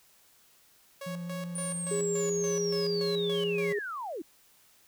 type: tone with tremolo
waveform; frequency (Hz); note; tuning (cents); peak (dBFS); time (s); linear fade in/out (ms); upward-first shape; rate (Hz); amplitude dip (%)
sawtooth; 554.4; C#5; 0; -34; 1.01-3.74; 5; square; 3.5; 75
type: tone with vibrato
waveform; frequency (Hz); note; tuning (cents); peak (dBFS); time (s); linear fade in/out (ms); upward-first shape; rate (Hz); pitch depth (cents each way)
triangle; 172.9; F3; -17; -33; 1.06-3.73; 10; sine; 9.8; 11
type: linear sweep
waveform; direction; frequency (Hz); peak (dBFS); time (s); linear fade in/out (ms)
sine; down; 9397 to 277.2; -34; 1.55-4.22; 5
type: tone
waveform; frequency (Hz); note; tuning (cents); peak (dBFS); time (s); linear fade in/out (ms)
sine; 410; G#4; -22; -28; 1.91-3.79; 5
effects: white hiss -62 dBFS RMS until 4.87 s